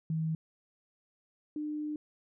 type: tone pair in turn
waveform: sine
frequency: 159.8 / 301 Hz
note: D#3 / D4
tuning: +47 / +43 cents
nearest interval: major seventh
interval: 1096 cents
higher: second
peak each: -29 / -33 dBFS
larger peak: first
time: 0.1-0.35 / 1.56-1.96 s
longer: second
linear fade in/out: 2 ms
effects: none